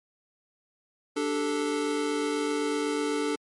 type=chord; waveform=square; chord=D suspended fourth; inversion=none; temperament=equal; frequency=293.7 / 392 / 440 Hz; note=D4 / G4 / A4; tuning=0 / 0 / 0 cents; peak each=-30 / -36 / -30 dBFS; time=1.16-3.36 s; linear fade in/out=10 ms; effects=MP3 48 kbps